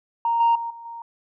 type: tone with level steps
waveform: sine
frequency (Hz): 930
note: A#5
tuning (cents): -4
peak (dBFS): -18 / -13 / -26 / -37 / -33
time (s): 0.25-1.02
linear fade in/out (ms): 2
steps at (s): 0.4 / 0.55 / 0.7 / 0.85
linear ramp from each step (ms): 5
effects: tanh soft clip ceiling -12 dBFS